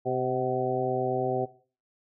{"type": "harmonic tone with a mistuned harmonic", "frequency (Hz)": 128.9, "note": "C3", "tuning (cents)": -26, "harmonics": [1, 2, 3, 4, 5, 6], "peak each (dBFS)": [-35, -36, -29, -33, -33, -32], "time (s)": [0.05, 1.46], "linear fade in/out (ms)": 20, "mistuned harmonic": 6, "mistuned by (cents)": -44, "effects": ["noise-tail reverb RT60 0.4 s tail -17 dB re dry"]}